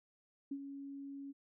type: tone with ADSR envelope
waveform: sine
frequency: 277.9 Hz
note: C#4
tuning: 4 cents sharp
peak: -36 dBFS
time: 0.51-1.33 s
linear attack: 7 ms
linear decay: 62 ms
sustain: -8 dB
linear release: 27 ms
effects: none